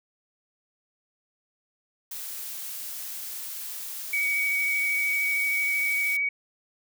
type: noise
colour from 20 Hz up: blue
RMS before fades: -36 dBFS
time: 2.11-6.17 s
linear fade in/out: 5 ms
type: tone with vibrato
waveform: sine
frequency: 2260 Hz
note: C#7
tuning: 33 cents sharp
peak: -23 dBFS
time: 4.13-6.29 s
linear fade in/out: 5 ms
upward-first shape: sine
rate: 13 Hz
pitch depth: 14 cents each way
effects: none